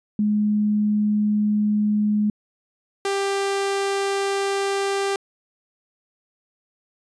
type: tone pair in turn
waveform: sine / sawtooth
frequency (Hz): 209.9 / 395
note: G#3 / G4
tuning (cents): +19 / +13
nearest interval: major seventh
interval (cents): 1094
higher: second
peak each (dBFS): -17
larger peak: neither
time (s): 0.19-2.3 / 3.05-5.16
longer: neither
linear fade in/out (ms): 2
effects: resampled to 22050 Hz